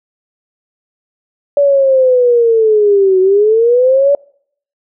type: linear two-way sweep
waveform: sine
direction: down then up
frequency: 575 to 370 to 575 Hz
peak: -6 dBFS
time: 1.57-4.15 s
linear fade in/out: 2 ms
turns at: 3.2 s
effects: noise-tail reverb RT60 0.6 s tail -25 dB re dry